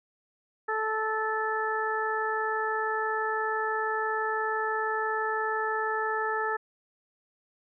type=harmonic tone; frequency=437 Hz; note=A4; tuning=12 cents flat; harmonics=1 / 2 / 3 / 4; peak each=-32 / -32 / -32 / -32 dBFS; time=0.68-6.57 s; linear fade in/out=10 ms; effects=none